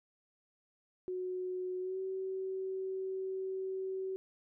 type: tone with pitch glide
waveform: sine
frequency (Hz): 367.1 to 379.8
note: F#4 to F#4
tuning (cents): -14 to +45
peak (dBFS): -35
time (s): 1.08-4.16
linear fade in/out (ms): 0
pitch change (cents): +59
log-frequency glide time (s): 1.8-1.99
effects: none